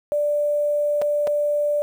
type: tone with dropouts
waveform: sine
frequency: 588 Hz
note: D5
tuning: 2 cents sharp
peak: -18 dBFS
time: 0.12-1.82 s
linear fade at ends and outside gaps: 0 ms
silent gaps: 1.016-1.02 / 1.271-1.275 s
effects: 8-bit